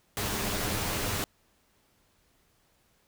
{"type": "noise with comb filter", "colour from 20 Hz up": "pink", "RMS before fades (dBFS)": -31, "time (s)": [0.17, 1.24], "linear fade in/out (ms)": 0, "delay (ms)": 9.8, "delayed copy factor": 0.55, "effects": ["pink hiss -68 dBFS RMS until 3.07 s"]}